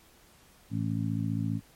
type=harmonic tone; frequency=55 Hz; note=A1; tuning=in tune; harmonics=2 / 3 / 4 / 5; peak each=-31 / -33 / -34 / -35 dBFS; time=0.7-1.61 s; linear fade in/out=50 ms; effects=pink hiss -59 dBFS RMS until 1.75 s + MP3 64 kbps